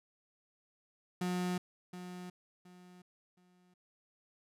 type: tone with echo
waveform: 35% pulse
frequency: 180 Hz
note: F#3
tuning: 47 cents flat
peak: -31 dBFS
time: 1.21-1.58 s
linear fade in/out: 5 ms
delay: 720 ms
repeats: 3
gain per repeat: -11 dB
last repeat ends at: 3.74 s
effects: resampled to 32000 Hz